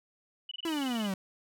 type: tone bursts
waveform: sine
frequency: 2960 Hz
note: F#7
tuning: in tune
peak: -36 dBFS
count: 13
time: 0.49-1.066 s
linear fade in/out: 5 ms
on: 24 ms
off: 22 ms
type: exponential sweep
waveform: 45% pulse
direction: down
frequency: 340.6 to 185.3 Hz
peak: -30 dBFS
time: 0.65-1.14 s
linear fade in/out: 2 ms
effects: none